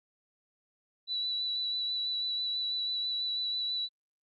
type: tone with vibrato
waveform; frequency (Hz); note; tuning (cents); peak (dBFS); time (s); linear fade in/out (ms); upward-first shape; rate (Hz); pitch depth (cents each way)
sine; 3951; B7; 0; -30; 1.07-3.89; 50; sine; 6.1; 16
effects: Opus 48 kbps